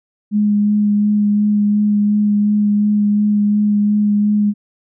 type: tone with vibrato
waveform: sine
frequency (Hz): 207.7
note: G#3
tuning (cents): 0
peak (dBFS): -11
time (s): 0.31-4.54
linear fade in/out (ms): 50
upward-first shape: sine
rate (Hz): 2.8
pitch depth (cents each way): 13
effects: none